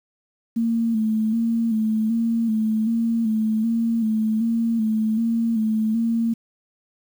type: tone with vibrato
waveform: sine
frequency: 223.9 Hz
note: A3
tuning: 30 cents sharp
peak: -18 dBFS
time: 0.56-6.34 s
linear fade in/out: 10 ms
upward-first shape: square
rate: 1.3 Hz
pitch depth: 43 cents each way
effects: 8-bit